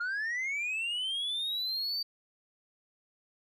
sine linear sweep, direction up, 1389 to 4638 Hz, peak -28 dBFS, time 0-2.03 s, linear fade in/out 10 ms, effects tanh soft clip ceiling -30 dBFS

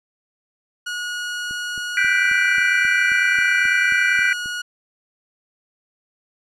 sawtooth tone, 1450 Hz, F#6, 35 cents flat, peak -21 dBFS, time 0.86-4.62 s, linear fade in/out 10 ms
click train, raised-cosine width 3 ms, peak -28 dBFS, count 12, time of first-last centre 1.51-4.459 s, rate 3.73 Hz
sine chord, G major seventh, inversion third, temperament equal, 1480 / 1568 / 1975.5 / 2349 Hz, F#6 / G6 / B6 / D7, 0 / 0 / 0 / 0 cents, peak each -21 dBFS, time 1.97-4.33 s, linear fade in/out 2 ms
effects low-pass 8000 Hz 12 dB/octave

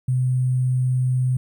sine tone with sample-and-hold, 127.4 Hz, C3, 46 cents flat, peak -17 dBFS, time 0.08-1.37 s, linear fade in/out 5 ms, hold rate 8820 Hz, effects none

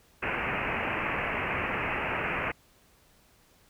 white low-pass noise, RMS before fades -31 dBFS, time 0.22-2.52 s, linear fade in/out 10 ms, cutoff 2700 Hz, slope 96 dB/octave, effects pink hiss -62 dBFS RMS until 3.69 s

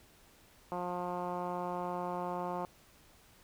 10% pulse tone with low-pass filter, 177.9 Hz, F3, 32 cents sharp, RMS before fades -37 dBFS, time 0.72-2.65 s, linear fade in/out 0 ms, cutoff 1000 Hz, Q 2, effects pink hiss -62 dBFS RMS until 3.43 s

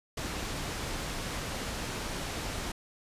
pink low-pass noise, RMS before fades -36 dBFS, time 0.17-2.72 s, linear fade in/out 5 ms, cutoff 8600 Hz, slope 12 dB/octave, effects resampled to 32000 Hz

